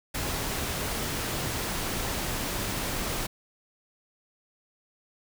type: noise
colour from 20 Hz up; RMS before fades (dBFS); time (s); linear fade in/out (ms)
pink; -31; 0.14-3.27; 10
effects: none